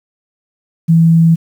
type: tone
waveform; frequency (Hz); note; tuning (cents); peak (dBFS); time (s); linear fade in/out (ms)
sine; 164.81; E3; 0; -5; 0.88-1.36; 20
effects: 7-bit